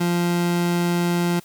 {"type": "tone", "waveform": "30% pulse", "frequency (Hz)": 173.8, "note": "F3", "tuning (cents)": -8, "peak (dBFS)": -16, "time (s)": [0, 1.4], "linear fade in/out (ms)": 10, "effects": ["white hiss -50 dBFS RMS until 1.44 s"]}